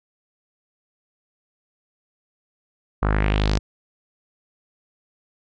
sawtooth tone with low-pass filter sweep, 51.5 Hz, G#1, 14 cents flat, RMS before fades -20 dBFS, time 3.02-3.59 s, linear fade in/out 10 ms, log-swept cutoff 1200 to 5800 Hz, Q 2.8, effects none

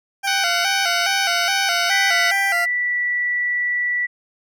20% pulse tone with vibrato, 740 Hz, F#5, in tune, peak -16 dBFS, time 0.23-2.66 s, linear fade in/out 20 ms, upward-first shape square, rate 2.4 Hz, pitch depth 110 cents each way
harmonic tone, 747 Hz, F#5, 16 cents sharp, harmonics 2 / 3 / 4 / 5 / 6 / 7 / 8, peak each -24 / -26 / -27 / -28 / -29 / -29 / -30 dBFS, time 0.27-2.31 s, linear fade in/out 5 ms
sine tone with pitch glide, 1982 to 1957 Hz, B6 to B6, +6 to -16 cents, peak -18 dBFS, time 1.9-4.07 s, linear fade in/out 20 ms, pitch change -22 cents, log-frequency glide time 2.23-2.97 s
effects none

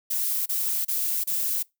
violet noise bursts, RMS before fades -26 dBFS, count 4, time 0.1-1.63 s, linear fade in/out 10 ms, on 360 ms, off 30 ms, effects noise-tail reverb RT60 0.2 s tail -24 dB re dry

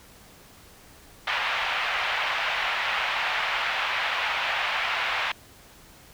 white band-pass noise, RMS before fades -27 dBFS, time 1.27-5.32 s, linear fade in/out 5 ms, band 680 to 2900 Hz, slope 24 dB/octave, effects pink hiss -51 dBFS RMS until 6.13 s

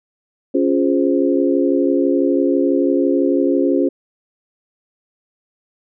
sine chord, Db major seventh, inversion none, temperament equal, 277.2 / 349.2 / 415.3 / 523.3 Hz, Db4 / F4 / Ab4 / C5, 0 / 0 / 0 / 0 cents, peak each -16 / -18 / -21 / -21 dBFS, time 0.54-3.89 s, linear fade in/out 10 ms, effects none

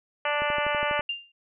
harmonic tone, 293.7 Hz, D4, in tune, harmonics 2 / 3 / 4 / 5 / 6 / 7 / 8 / 9 / 10, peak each -29 / -31 / -32 / -33 / -34 / -34 / -35 / -36 / -36 dBFS, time 0.25-1.01 s, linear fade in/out 2 ms
click train, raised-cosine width 2 ms, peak -24 dBFS, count 8, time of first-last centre 0.42-0.994 s, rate 12.2 Hz
sine tone with exponential decay, 2794 Hz, F7, in tune, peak -24 dBFS, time 1.09-1.32 s, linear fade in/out 5 ms, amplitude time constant 50 ms
effects none

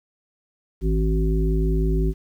harmonic tone with a mistuned harmonic, 53 Hz, G#1, 36 cents sharp, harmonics 1 / 3 / 5 / 7, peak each -19 / -25 / -30 / -27 dBFS, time 0.81-2.14 s, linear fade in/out 50 ms, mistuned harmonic 7, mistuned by +18 cents, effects 9-bit

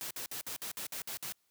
white noise bursts, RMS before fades -40 dBFS, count 9, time 0.01-1.323 s, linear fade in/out 0 ms, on 97 ms, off 55 ms, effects white hiss -75 dBFS RMS until 1.5 s + high-pass 80 Hz 12 dB/octave

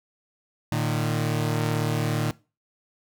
sawtooth tone pair together, 114.1 / 152.31 Hz, A#2 / D#3, -37 / -37 cents, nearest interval perfect fourth, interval 500 cents, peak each -22 dBFS, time 0.72-2.31 s, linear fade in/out 0 ms, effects noise-tail reverb RT60 0.3 s tail -20 dB re dry

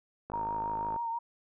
click train, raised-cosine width 1 ms, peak -26 dBFS, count 36, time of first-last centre 0.3-0.962 s, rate 52.9 Hz
sine tone with vibrato, 927 Hz, A#5, 10 cents flat, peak -31 dBFS, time 0.33-1.19 s, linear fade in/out 10 ms, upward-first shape triangle, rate 6.2 Hz, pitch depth 37 cents each way
effects none

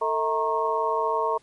sine tone cluster, 448.5 / 643 / 933 / 1087 Hz, A4 / E5 / A#5 / C#6, +33 / -43 / +1 / -34 cents, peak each -27 / -29 / -26 / -27 dBFS, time 0.01-1.38 s, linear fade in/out 10 ms, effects pink hiss -60 dBFS RMS until 1.42 s + MP3 48 kbps

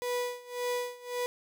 35% pulse tone with tremolo, 490.7 Hz, B4, 11 cents flat, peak -27 dBFS, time 0.02-1.26 s, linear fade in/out 0 ms, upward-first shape sine, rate 1.8 Hz, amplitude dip 90%, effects none

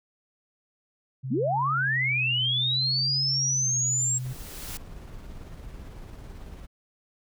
sine tone with vibrato, 130.81 Hz, C3, in tune, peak -30 dBFS, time 1.23-4.34 s, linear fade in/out 20 ms, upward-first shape sine, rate 0.63 Hz, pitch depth 74 cents each way
sine linear sweep, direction up, 181.3 to 7620 Hz, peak -23 dBFS, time 1.3-4.19 s, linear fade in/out 20 ms
white noise with exponential growth, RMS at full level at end -37 dBFS, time 3.16-4.77 s, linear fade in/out 0 ms, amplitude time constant 350 ms
brown noise with tremolo, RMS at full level -40 dBFS, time 4.24-6.67 s, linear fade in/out 20 ms, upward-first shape square, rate 18 Hz, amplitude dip 25%
effects none

